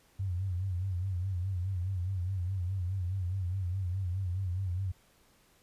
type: tone with vibrato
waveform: sine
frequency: 92.5 Hz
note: F#2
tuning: in tune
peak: -30 dBFS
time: 0.19-4.92 s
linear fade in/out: 10 ms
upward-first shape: sine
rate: 4.8 Hz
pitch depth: 100 cents each way
effects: pink hiss -65 dBFS RMS until 5.62 s + resampled to 32000 Hz